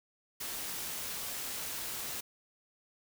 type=noise; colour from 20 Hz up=white; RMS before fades=-39 dBFS; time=0.4-2.21 s; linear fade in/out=10 ms; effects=none